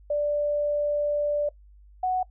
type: tone pair in turn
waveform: sine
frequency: 587.3 / 740 Hz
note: D5 / F#5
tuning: 0 / 0 cents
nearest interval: major third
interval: 400 cents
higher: second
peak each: -22 dBFS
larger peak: neither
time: 0.1-1.49 / 2.03-2.23 s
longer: first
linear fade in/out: 5 ms
effects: noise-tail reverb RT60 0.1 s tail -21 dB re dry + added 50 Hz sine -49 dBFS peak until 2.3 s